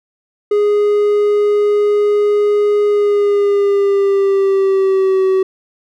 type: tone with pitch glide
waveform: triangle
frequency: 414.1 to 379.7 Hz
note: G#4 to F#4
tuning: -5 to +45 cents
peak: -8 dBFS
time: 0.51-5.43 s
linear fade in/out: 5 ms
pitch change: -150 cents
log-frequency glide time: 2.86-5.24 s
effects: none